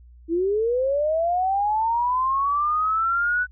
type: linear sweep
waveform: sine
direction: up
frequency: 320 to 1496 Hz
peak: -19 dBFS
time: 0.28-3.47 s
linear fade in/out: 50 ms
effects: added 60 Hz sine -45 dBFS peak until 3.51 s